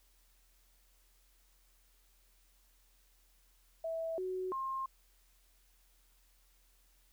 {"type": "tone with pitch steps", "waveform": "sine", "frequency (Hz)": [654, 371.4, 1064], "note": ["E5", "F#4", "C6"], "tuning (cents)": [-14, 7, 29], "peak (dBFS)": -35, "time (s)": [3.84, 4.86], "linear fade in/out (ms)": 5, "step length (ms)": 340, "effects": ["added 42 Hz sine -67 dBFS peak until 7.12 s", "white hiss -71 dBFS RMS until 7.12 s"]}